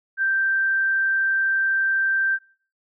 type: tone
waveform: sine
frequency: 1568 Hz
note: G6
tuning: in tune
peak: -18 dBFS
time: 0.17-2.39 s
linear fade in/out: 50 ms
effects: noise-tail reverb RT60 0.4 s tail -18 dB re dry